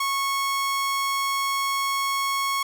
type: tone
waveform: sawtooth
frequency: 1100 Hz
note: C#6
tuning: 14 cents flat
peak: -19 dBFS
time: 0-2.63 s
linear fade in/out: 5 ms
effects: none